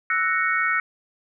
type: chord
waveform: sine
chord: F# dominant seventh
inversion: third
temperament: equal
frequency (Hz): 1318.5 / 1480 / 1864.7 / 2217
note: E6 / F#6 / A#6 / C#7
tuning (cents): 0 / 0 / 0 / 0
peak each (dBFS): -25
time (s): 0.1-0.8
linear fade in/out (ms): 2
effects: none